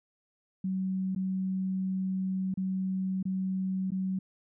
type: tone with dropouts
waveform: sine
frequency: 188.7 Hz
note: F#3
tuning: 34 cents sharp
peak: -28 dBFS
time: 0.64-4.19 s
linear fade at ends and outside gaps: 5 ms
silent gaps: 1.15-1.16 / 2.541-2.573 / 3.228-3.253 / 3.906-3.918 s
effects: none